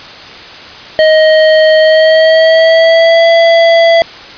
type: tone with pitch glide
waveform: square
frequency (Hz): 627 to 668.1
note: D#5 to E5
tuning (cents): +13 to +23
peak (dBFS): -4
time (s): 0.99-4.02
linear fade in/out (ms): 0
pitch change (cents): +110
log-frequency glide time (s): 1.79-3.28
effects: white hiss -29 dBFS RMS until 4.37 s + resampled to 11025 Hz